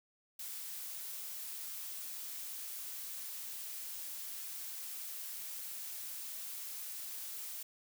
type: noise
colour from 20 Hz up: blue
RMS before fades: -44 dBFS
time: 0.39-7.63 s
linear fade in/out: 5 ms
effects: none